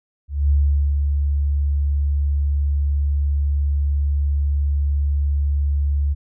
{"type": "tone with ADSR envelope", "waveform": "sine", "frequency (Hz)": 71.5, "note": "D2", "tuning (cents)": -46, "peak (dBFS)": -12, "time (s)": [0.28, 6.15], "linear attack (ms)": 220, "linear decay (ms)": 440, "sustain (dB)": -4, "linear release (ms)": 28, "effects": []}